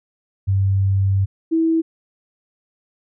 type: tone pair in turn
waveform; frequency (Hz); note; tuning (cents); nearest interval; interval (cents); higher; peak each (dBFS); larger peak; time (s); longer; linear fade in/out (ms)
sine; 97.3 / 325.6; G2 / E4; -12 / -21; octave + major sixth; 2091; second; -14; neither; 0.47-1.26 / 1.51-1.82; first; 20
effects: none